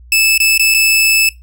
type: tone with dropouts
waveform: sawtooth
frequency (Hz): 2621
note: E7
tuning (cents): -11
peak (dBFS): -5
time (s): 0.12-1.29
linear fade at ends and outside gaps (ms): 2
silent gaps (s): 0.378-0.401 / 0.578-0.595 / 0.741-0.745
effects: noise-tail reverb RT60 0.2 s tail -19 dB re dry + added 60 Hz sine -36 dBFS peak until 1.42 s